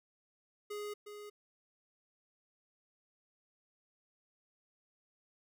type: tone with echo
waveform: square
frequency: 415.3 Hz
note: G#4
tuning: in tune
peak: -40 dBFS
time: 0.7-0.94 s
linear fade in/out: 10 ms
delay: 360 ms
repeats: 1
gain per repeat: -7 dB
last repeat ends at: 1.3 s
effects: none